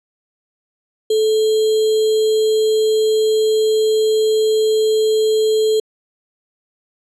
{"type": "tone with sample-and-hold", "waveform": "sine", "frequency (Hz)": 434.9, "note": "A4", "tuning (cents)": -20, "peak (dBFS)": -12, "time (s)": [1.1, 5.8], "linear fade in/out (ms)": 5, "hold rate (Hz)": 3675, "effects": ["low-pass 10000 Hz 12 dB/octave"]}